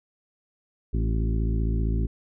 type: harmonic tone with a mistuned harmonic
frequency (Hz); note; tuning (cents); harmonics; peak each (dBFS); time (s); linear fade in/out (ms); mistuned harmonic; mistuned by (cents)
55.3; A1; +9; 1 / 2 / 3 / 4 / 5 / 6 / 7; -23 / -29 / -33 / -35 / -37 / -39 / -40; 0.93-2.07; 10; 5; -27
effects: none